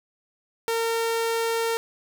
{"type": "tone", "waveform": "sawtooth", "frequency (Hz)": 457.5, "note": "A#4", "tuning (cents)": -32, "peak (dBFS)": -19, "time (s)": [0.68, 1.77], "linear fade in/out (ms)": 0, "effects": []}